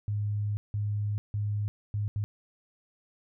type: tone bursts at uneven times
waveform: sine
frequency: 103.83 Hz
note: G#2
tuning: in tune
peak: -27 dBFS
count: 5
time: 0.08-0.57 / 0.74-1.18 / 1.34-1.68 / 1.94-2.08 / 2.16-2.24 s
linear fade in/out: 0 ms
effects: none